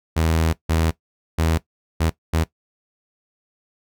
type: tone bursts at uneven times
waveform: sawtooth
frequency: 81 Hz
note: E2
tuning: 30 cents flat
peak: -13 dBFS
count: 5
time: 0.16-0.53 / 0.69-0.91 / 1.38-1.58 / 2-2.1 / 2.33-2.44 s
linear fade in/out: 10 ms
effects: noise-tail reverb RT60 0.1 s tail -17 dB re dry